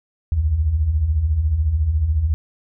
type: beating tone pair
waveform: sine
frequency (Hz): 65.8 / 79.8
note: C2 / D#2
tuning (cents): +10 / +44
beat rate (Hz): 14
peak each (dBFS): -24 / -16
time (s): 0.32-2.34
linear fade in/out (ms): 0
effects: none